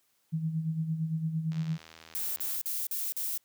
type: tone with tremolo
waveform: sine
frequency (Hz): 160.2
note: E3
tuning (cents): -49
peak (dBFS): -26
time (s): 0.32-1.78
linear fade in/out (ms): 20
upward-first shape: sine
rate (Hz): 8.8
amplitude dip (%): 60
type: click train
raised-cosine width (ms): 0.2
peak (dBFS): -31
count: 85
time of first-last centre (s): 1.52-2.558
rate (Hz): 80.9
type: noise bursts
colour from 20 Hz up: violet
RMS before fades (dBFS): -33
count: 5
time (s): 2.15-3.376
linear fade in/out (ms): 0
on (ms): 210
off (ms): 44
effects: white hiss -72 dBFS RMS until 3.44 s + high-pass 60 Hz 12 dB/octave